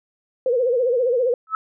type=tone with vibrato; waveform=sine; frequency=493.9 Hz; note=B4; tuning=in tune; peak=-16 dBFS; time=0.46-1.34 s; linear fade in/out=2 ms; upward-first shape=sine; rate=15 Hz; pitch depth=110 cents each way
type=tone with exponential growth; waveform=sine; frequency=1300 Hz; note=E6; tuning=24 cents flat; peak=-15 dBFS; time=1.47-1.55 s; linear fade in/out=1 ms; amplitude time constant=17 ms
effects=none